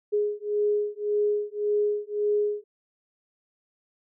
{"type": "beating tone pair", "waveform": "sine", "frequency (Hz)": [415.3, 417.1], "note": ["G#4", "G#4"], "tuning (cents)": [0, 7], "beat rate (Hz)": 1.8, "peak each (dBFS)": -26, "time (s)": [0.12, 2.64], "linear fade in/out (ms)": 20, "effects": []}